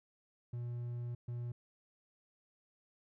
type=tone bursts at uneven times; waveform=triangle; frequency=120.3 Hz; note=B2; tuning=45 cents flat; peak=-36 dBFS; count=2; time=0.53-1.15 / 1.28-1.52 s; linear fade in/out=5 ms; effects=none